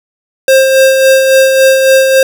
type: tone with tremolo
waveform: square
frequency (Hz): 531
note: C5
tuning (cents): +25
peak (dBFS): -3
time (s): 0.48-2.23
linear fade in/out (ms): 2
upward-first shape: sine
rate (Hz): 3.6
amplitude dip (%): 40
effects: 7-bit